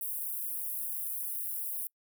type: high-pass noise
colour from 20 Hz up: white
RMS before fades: -36 dBFS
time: 0.01-1.87 s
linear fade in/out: 2 ms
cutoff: 9900 Hz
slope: 48 dB/octave
effects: noise-tail reverb RT60 0.1 s tail -26 dB re dry